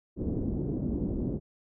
white low-pass noise, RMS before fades -31 dBFS, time 0.16-1.4 s, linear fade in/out 50 ms, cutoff 340 Hz, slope 24 dB/octave, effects none

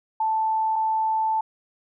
sine tone pair in turn, 880 / 880 Hz, A5 / A5, 0 / 0 cents, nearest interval unison, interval 0 cents, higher neither, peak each -20 dBFS, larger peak neither, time 0.2-0.76 / 0.76-1.41 s, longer second, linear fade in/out 5 ms, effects none

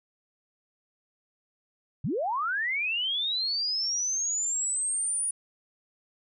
sine linear sweep, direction up, 100.5 to 9700 Hz, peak -26 dBFS, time 2.04-5.31 s, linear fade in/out 5 ms, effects none

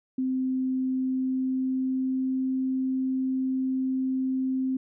sine tone with pitch glide, 259.6 to 261.4 Hz, C4 to C4, -13 to -1 cents, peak -24 dBFS, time 0.18-4.77 s, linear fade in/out 5 ms, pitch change +12 cents, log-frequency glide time 0.88-2.49 s, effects none

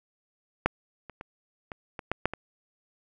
clicks, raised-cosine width 0.5 ms, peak -6 / -27 / -24 / -22 / -21 / -11 / -8 / -19 dBFS, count 8, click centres 0.66 / 1.097 / 1.211 / 1.718 / 1.992 / 2.116 / 2.256 / 2.336 s, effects none

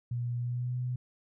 sine tone with pitch glide, 120.7 to 124.88 Hz, B2 to B2, -39 to +20 cents, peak -30 dBFS, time 0.11-0.96 s, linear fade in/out 5 ms, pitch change +59 cents, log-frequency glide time 0.37-0.77 s, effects none

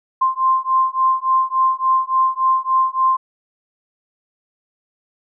sine beating tone pair, 1046.5 / 1050 Hz, C6 / C6, 0 / +6 cents, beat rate 3.5 Hz, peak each -17 dBFS, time 0.21-3.17 s, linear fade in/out 10 ms, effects none

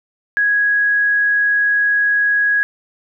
sine tone, 1661.2 Hz, G#6, in tune, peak -12 dBFS, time 0.37-2.63 s, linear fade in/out 0 ms, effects none

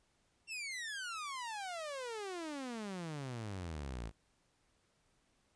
sawtooth exponential sweep, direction down, 2759 to 51.91 Hz, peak -37 dBFS, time 0.47-4.12 s, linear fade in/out 50 ms, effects pink hiss -75 dBFS RMS until 5.55 s + resampled to 22050 Hz

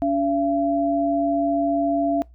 sine tone pair together, 285.3 / 678.6 Hz, C#4 / F5, +50 / -50 cents, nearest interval octave + minor third, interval 1500 cents, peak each -21 dBFS, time 0.02-2.22 s, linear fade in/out 0 ms, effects noise-tail reverb RT60 0.2 s tail -24 dB re dry + added 60 Hz sine -45 dBFS peak until 2.34 s

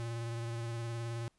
square tone with vibrato, 116.54 Hz, A#2, in tune, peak -37 dBFS, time 0-1.28 s, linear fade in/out 0 ms, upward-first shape sine, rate 19 Hz, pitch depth 26 cents each way, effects pink hiss -75 dBFS RMS until 1.38 s + resampled to 24000 Hz

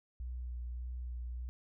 sine tone with vibrato, 61 Hz, B1, 21 cents flat, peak -38 dBFS, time 0.2-1.49 s, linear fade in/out 0 ms, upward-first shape sine, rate 1.7 Hz, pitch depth 22 cents each way, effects none

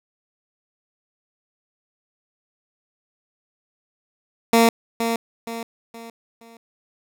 15% pulse tone with echo, 230 Hz, A#3, 23 cents flat, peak -6 dBFS, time 4.53-4.69 s, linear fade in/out 2 ms, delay 470 ms, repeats 4, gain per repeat -8 dB, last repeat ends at 6.57 s, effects none

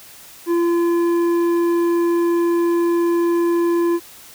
sine tone with tanh clipping, 341.8 Hz, F4, 37 cents flat, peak -16 dBFS, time 0.46-4 s, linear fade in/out 50 ms, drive 9 dB, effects white hiss -42 dBFS RMS until 4.34 s

